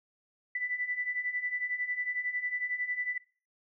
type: beating tone pair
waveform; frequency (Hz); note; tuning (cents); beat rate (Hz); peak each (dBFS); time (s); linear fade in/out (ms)
sine; 1975.5 / 1986.5; B6 / B6; 0 / +10; 11; -37 / -32; 0.55-3.18; 5
effects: noise-tail reverb RT60 0.4 s tail -22 dB re dry